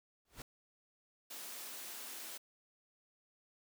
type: noise with exponential growth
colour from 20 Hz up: pink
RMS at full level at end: -44 dBFS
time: 0.25-0.42 s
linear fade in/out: 2 ms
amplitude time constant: 35 ms
type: high-pass noise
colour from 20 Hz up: white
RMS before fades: -47 dBFS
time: 1.3-2.38 s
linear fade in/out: 10 ms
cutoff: 210 Hz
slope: 24 dB/octave
effects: none